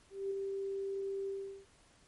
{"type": "tone with ADSR envelope", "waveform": "sine", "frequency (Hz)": 392, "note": "G4", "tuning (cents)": 0, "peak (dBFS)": -32, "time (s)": [0.1, 1.66], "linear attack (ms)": 210, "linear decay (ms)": 4, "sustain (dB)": -3, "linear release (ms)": 380, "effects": ["pink hiss -65 dBFS RMS until 2.07 s", "MP3 48 kbps"]}